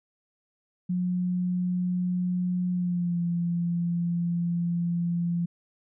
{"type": "tone with pitch glide", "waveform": "sine", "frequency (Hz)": [180, 171.97], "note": ["F#3", "F3"], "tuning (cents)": [-47, -26], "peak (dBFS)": -24, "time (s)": [0.89, 5.46], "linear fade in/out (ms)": 10, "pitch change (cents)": -79, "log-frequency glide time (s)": [2.71, 3.21], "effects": []}